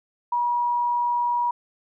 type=tone; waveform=sine; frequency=962 Hz; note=B5; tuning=46 cents flat; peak=-20 dBFS; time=0.32-1.51 s; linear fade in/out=5 ms; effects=none